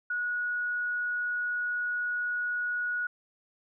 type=tone; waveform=sine; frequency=1458 Hz; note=F#6; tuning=26 cents flat; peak=-28 dBFS; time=0.1-3.07 s; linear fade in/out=5 ms; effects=none